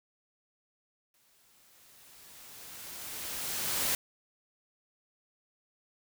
white noise with exponential growth, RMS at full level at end -29 dBFS, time 1.14-3.95 s, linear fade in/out 2 ms, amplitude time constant 610 ms, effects none

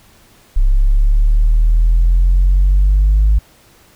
sine exponential sweep, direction up, 32.96 to 52.8 Hz, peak -6 dBFS, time 0.56-3.39 s, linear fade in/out 10 ms, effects tanh soft clip ceiling -5 dBFS + pink hiss -48 dBFS RMS until 3.95 s

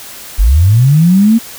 sine linear sweep, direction up, 41.2 to 234.3 Hz, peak -4 dBFS, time 0.38-1.39 s, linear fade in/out 20 ms, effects white hiss -30 dBFS RMS until 1.58 s

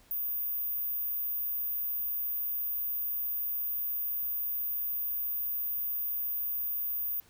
sine tone, 14917 Hz, A#9, in tune, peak -30 dBFS, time 0.11-7.2 s, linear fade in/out 0 ms, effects pink hiss -61 dBFS RMS until 7.29 s

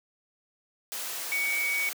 sine tone in noise, 2249 Hz, C#7, 24 cents sharp, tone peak -26 dBFS, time 1.32-1.89 s, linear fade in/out 0 ms, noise white, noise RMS -35 dBFS, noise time 0.92-1.93 s, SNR +6 dB, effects high-pass 400 Hz 12 dB/octave

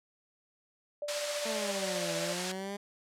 sine tone with tremolo, 587.3 Hz, D5, in tune, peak -32 dBFS, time 1.02-2.33 s, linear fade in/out 2 ms, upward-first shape triangle, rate 15 Hz, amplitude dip 55%
white band-pass noise, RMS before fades -38 dBFS, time 1.08-2.52 s, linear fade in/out 5 ms, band 820 to 7000 Hz, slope 12 dB/octave
15% pulse exponential two-way sweep, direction down then up, 226.2 to 164.81 to 203.5 Hz, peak -30 dBFS, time 1.45-2.77 s, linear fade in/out 10 ms, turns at 2.15 s
effects low-pass 11000 Hz 12 dB/octave

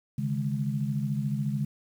sine chord, C# suspended second, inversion none, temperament equal with one note detuned, 138.59 / 152.45 / 207.7 Hz, C#3 / D#3 / G#3, 0 / -35 / 0 cents, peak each -29 / -33 / -31 dBFS, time 0.18-1.65 s, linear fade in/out 5 ms, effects 9-bit

